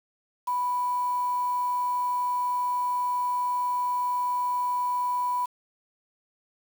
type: tone with quantisation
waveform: sine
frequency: 987.8 Hz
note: B5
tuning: in tune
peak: -24 dBFS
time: 0.47-5.46 s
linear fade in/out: 10 ms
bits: 7
effects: none